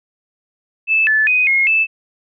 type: tone with pitch steps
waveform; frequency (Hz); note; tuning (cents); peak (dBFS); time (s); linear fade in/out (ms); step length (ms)
sine; 2626 / 1740 / 2500 / 2154 / 2631; E7 / A6 / D#7 / C7 / E7; -7 / -20 / +8 / +50 / -4; -11; 0.87-1.87; 50; 200
effects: none